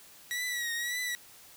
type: tone with vibrato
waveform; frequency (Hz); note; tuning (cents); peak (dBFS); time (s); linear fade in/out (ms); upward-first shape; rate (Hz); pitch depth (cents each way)
sawtooth; 1926; B6; -44; -28; 0.31-1.15; 0; triangle; 1.8; 69
effects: white hiss -54 dBFS RMS until 1.56 s